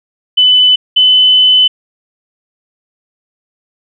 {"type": "tone pair in turn", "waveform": "sine", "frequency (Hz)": [3004, 3020], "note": ["F#7", "F#7"], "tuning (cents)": [26, 35], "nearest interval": "unison", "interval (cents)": 9, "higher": "second", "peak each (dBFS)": -4, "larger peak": "neither", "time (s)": [[0.37, 0.76], [0.96, 1.68]], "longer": "second", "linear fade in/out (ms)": 10, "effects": []}